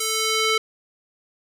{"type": "tone with band-pass filter sweep", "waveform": "square", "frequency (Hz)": 440, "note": "A4", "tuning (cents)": 0, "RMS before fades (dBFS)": -22, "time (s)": [0, 0.58], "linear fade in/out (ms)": 5, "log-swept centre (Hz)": [8300, 2800], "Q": 0.78, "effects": []}